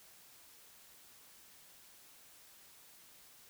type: silence
effects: white hiss -60 dBFS RMS until 3.49 s